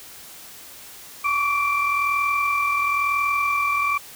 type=tone cluster; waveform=sine; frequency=1112 / 1153 / 2353 Hz; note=C#6 / D6 / D7; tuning=+5 / -32 / +3 cents; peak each=-27 / -21 / -22 dBFS; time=1.24-3.98 s; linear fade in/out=10 ms; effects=tanh soft clip ceiling -12 dBFS + white hiss -42 dBFS RMS until 4.15 s